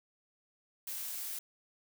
blue noise, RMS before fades -40 dBFS, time 0.87-1.39 s, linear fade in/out 5 ms, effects none

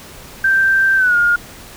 sine tone with pitch glide, 1568 to 1421.3 Hz, G6 to F6, 0 to +30 cents, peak -10 dBFS, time 0.44-1.36 s, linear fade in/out 5 ms, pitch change -170 cents, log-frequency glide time 0.96-1.16 s, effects pink hiss -37 dBFS RMS until 1.76 s

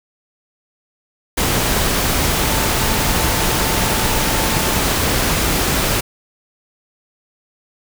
sine tone in noise, 888 Hz, A5, 16 cents sharp, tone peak -28 dBFS, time 2.38-4.8 s, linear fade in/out 10 ms, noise pink, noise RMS -17 dBFS, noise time 1.37-6.01 s, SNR -14 dB, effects none

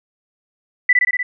sine tone with echo, 1983 Hz, B6, 7 cents sharp, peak -8 dBFS, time 0.89-0.93 s, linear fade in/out 5 ms, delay 60 ms, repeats 5, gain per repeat -2 dB, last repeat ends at 1.23 s, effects none

